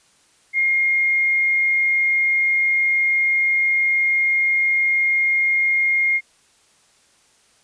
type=tone; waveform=sine; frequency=2133 Hz; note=C7; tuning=33 cents sharp; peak=-15 dBFS; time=0.53-6.21 s; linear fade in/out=50 ms; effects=white hiss -57 dBFS RMS until 7.63 s + resampled to 22050 Hz